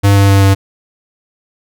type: tone with pitch steps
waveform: square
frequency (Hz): 100 / 99.19 / 98.4 / 97.6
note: G2 / G2 / G2 / G2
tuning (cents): +35 / +21 / +7 / -7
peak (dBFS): -6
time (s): 0.03-0.55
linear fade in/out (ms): 20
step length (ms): 130
effects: none